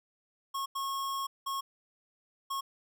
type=tone bursts at uneven times; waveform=square; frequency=1091 Hz; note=C#6; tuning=28 cents flat; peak=-33 dBFS; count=4; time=0.54-0.66 / 0.75-1.27 / 1.46-1.61 / 2.5-2.61 s; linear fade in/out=10 ms; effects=none